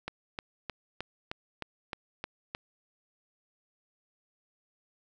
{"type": "click train", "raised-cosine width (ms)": 0.3, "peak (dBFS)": -19, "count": 9, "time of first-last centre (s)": [0.08, 2.549], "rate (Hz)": 3.24, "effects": []}